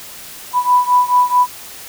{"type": "beating tone pair", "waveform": "sine", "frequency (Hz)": [987.8, 992.4], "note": ["B5", "B5"], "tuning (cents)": [0, 8], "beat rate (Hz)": 4.6, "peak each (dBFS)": [-12, -14], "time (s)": [0.53, 1.47], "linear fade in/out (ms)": 50, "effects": ["white hiss -34 dBFS RMS until 1.88 s"]}